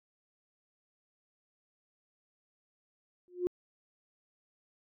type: tone with exponential growth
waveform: sine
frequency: 357.7 Hz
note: F4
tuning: 41 cents sharp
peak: -23 dBFS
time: 3.28-3.47 s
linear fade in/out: 0 ms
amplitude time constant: 41 ms
effects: tanh soft clip ceiling -19 dBFS